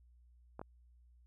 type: clicks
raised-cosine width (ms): 1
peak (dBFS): -30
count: 2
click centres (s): 0.594 / 0.615
effects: added 60 Hz sine -61 dBFS peak until 1.26 s